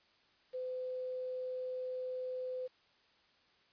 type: tone with quantisation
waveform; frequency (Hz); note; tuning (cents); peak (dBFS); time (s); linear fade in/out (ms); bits
sine; 509; C5; -48; -37; 0.53-2.68; 20; 10
effects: white hiss -69 dBFS RMS until 3.72 s + resampled to 11025 Hz